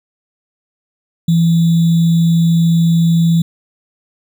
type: tone with sample-and-hold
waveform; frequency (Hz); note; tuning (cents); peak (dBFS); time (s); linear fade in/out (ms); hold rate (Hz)
sine; 166.8; E3; +21; -8; 1.28-3.42; 5; 3675
effects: none